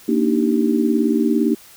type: chord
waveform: sine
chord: Eb major seventh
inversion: second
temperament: just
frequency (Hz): 233.3 / 291.7 / 311.1 / 388.9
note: Bb3 / D4 / Eb4 / G4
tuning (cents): +2 / -12 / 0 / -14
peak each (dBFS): -18 / -21 / -20 / -22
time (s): 0.08-1.55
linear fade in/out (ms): 10
effects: white hiss -45 dBFS RMS until 1.76 s